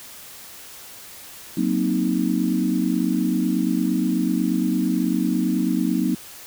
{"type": "chord", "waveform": "sine", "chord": "C half-diminished seventh", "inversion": "second", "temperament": "equal", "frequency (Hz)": [185, 233.1, 261.6, 311.1], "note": ["Gb3", "Bb3", "C4", "Eb4"], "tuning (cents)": [0, 0, 0, 0], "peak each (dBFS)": -24, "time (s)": [1.57, 6.15], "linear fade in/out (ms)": 5, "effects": ["white hiss -41 dBFS RMS until 6.46 s"]}